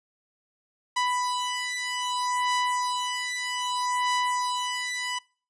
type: beating tone pair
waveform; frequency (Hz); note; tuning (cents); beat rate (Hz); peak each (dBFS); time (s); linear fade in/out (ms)
sawtooth; 991 / 991.63; B5 / B5; +6 / +7; 0.63; -25; 0.96-5.19; 10
effects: noise-tail reverb RT60 0.4 s tail -24 dB re dry + resampled to 22050 Hz

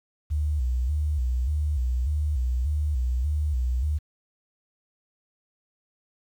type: tone with vibrato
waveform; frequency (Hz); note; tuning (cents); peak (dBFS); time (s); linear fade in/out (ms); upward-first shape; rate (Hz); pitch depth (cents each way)
sine; 68.3; C#2; -25; -22; 0.3-3.99; 20; square; 1.7; 160
effects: 9-bit

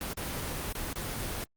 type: noise with dropouts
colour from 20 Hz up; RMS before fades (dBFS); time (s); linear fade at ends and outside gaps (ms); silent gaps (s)
pink; -35; 0.01-1.44; 2; 0.133-0.171 / 0.726-0.75 / 0.931-0.957
effects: Opus 24 kbps

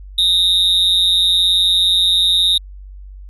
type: tone with amplitude modulation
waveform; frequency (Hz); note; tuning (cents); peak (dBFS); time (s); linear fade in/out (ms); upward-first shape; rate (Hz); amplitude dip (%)
triangle; 3729; A#7; 0; -6; 0.18-2.58; 5; sine; 181; 80
effects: added 48 Hz sine -32 dBFS peak until 3.29 s + resampled to 32000 Hz

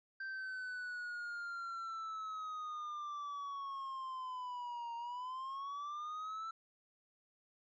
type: linear two-way sweep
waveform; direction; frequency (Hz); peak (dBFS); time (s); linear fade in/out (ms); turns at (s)
triangle; down then up; 1568 to 930 to 1336; -39; 0.2-6.51; 5; 4.95
effects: resampled to 16000 Hz

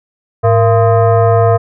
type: tone with frequency modulation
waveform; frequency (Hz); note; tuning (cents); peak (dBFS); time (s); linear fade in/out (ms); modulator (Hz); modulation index
sine; 106.9; A2; -49; -6; 0.43-1.58; 20; 573; 1.3
effects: none

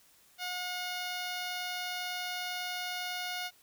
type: tone with notch filter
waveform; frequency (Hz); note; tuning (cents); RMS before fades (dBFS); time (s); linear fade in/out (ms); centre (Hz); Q
5% pulse; 722; F#5; -43; -37; 0.38-3.51; 50; 8000; 0.64
effects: white hiss -63 dBFS RMS until 3.62 s

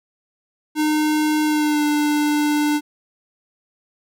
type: tone with pitch glide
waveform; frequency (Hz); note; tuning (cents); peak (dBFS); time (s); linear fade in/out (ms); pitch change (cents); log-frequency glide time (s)
square; 305.3 to 297.1; D#4 to D4; -33 to +20; -17; 0.75-2.81; 50; -47; 1.44-1.84
effects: none

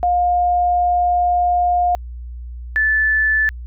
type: tone pair in turn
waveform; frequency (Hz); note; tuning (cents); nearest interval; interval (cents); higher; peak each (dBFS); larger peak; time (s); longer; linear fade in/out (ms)
sine; 710 / 1746.2; F5 / A6; +28 / -14; octave + major third; 1558; second; -13; neither; 0.03-1.95 / 2.76-3.49; first; 0
effects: added 60 Hz sine -28 dBFS peak until 3.66 s

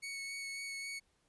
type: tone with vibrato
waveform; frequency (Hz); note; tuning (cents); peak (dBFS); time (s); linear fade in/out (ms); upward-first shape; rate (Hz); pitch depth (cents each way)
sawtooth; 2217; C#7; 0; -37; 0.02-1; 20; sine; 3.7; 12
effects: pink hiss -75 dBFS RMS until 1.28 s + resampled to 24000 Hz

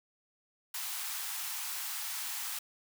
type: high-pass noise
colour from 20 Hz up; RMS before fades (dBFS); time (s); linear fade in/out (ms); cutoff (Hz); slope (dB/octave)
white; -38; 0.74-2.59; 5; 770; 48
effects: none

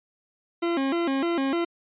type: tone with vibrato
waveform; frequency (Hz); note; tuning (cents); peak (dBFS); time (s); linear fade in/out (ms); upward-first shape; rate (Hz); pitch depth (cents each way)
40% pulse; 303.7; D#4; -42; -22; 0.62-1.65; 10; square; 3.3; 200
effects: resampled to 8000 Hz

